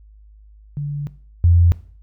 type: tone pair in turn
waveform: sine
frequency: 144.7 / 86.04 Hz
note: D3 / F2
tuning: -25 / -25 cents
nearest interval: major sixth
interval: 900 cents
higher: first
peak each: -21 / -9 dBFS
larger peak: second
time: 0.77-1.07 / 1.44-1.72 s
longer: first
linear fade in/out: 0 ms
effects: noise-tail reverb RT60 0.5 s tail -18 dB re dry + added 52 Hz sine -43 dBFS peak until 2.02 s